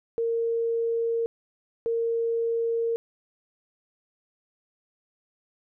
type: tone pair in turn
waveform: sine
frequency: 461.1 / 461.1 Hz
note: A#4 / A#4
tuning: -19 / -19 cents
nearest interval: unison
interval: 0 cents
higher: neither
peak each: -23 dBFS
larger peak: neither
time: 0.18-1.26 / 1.86-2.96 s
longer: second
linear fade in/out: 0 ms
effects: none